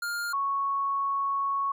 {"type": "tone pair in turn", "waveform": ["square", "sine"], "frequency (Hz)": [1407, 1107.4], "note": ["F6", "C#6"], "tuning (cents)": [12, -2], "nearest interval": "major third", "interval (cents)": 414, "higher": "first", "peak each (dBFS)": [-30, -25], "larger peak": "second", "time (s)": [[0.02, 0.33], [0.33, 1.72]], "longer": "second", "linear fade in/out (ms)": 5, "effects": []}